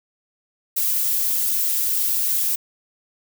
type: noise with flanger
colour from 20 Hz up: violet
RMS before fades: -21 dBFS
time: 0.76-2.56 s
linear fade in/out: 10 ms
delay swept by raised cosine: 1.5 to 6.8 ms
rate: 3.3 Hz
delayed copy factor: +0.65
effects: none